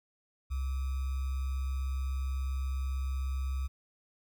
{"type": "tone with sample-and-hold", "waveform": "sine", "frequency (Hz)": 66.4, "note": "C2", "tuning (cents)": 26, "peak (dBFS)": -30, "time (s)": [0.5, 3.68], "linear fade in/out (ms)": 20, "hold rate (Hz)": 1225, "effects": []}